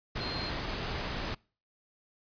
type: tone in noise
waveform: sine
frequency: 4186 Hz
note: C8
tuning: in tune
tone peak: -38 dBFS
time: 0.2-0.5 s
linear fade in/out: 10 ms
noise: pink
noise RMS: -35 dBFS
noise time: 0.15-1.35 s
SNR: -6 dB
effects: noise-tail reverb RT60 0.4 s tail -26 dB re dry + resampled to 11025 Hz